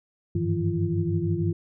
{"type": "tone cluster", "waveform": "sine", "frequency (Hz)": [96.3, 102.6, 156.7, 169, 342.6], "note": ["G2", "G#2", "D#3", "E3", "F4"], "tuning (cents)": [-30, -21, 13, 43, -33], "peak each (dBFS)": -29, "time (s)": [0.35, 1.53], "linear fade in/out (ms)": 5, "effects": []}